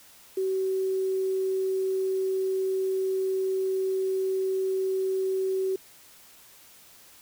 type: tone with quantisation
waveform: sine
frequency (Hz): 380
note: F#4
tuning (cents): +46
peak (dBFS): -24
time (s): 0.37-5.76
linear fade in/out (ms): 5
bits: 8
effects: white hiss -53 dBFS RMS until 7.21 s